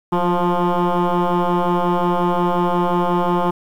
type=tone with frequency modulation; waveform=sine; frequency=349.2 Hz; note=F4; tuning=in tune; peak=-12 dBFS; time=0.12-3.51 s; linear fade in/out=10 ms; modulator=176 Hz; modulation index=4.4; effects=tanh soft clip ceiling -14 dBFS + 8-bit